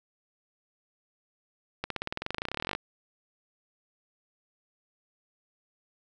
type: accelerating click train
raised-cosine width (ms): 0.3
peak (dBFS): -15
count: 26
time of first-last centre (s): 1.84-2.75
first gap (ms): 63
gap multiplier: 0.95
effects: none